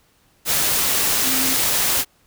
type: tone in noise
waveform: sine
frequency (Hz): 261.8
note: C4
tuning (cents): +1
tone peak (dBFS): -27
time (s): 1.22-1.58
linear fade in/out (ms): 50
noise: white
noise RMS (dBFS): -19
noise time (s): 0.45-2.05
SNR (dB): -11
effects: pink hiss -59 dBFS RMS until 2.26 s